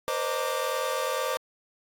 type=tone cluster; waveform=45% pulse; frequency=483.8 / 526 / 615 / 919 / 1168 Hz; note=B4 / C5 / D#5 / A#5 / D6; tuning=-36 / +9 / -20 / -25 / -10 cents; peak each=-35 / -31 / -34 / -37 / -32 dBFS; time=0.08-1.37 s; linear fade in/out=0 ms; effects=AAC 64 kbps